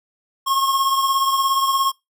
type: beating tone pair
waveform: square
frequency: 1081 / 1098 Hz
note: C#6 / C#6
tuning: -44 / -17 cents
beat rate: 17 Hz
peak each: -18 / -26 dBFS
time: 0.46-1.92 s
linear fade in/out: 20 ms
effects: noise-tail reverb RT60 0.2 s tail -24 dB re dry